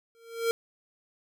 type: tone with exponential growth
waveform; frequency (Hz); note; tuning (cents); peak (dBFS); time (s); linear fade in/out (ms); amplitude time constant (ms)
square; 460.2; A#4; -22; -22; 0.15-0.51; 0; 78
effects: none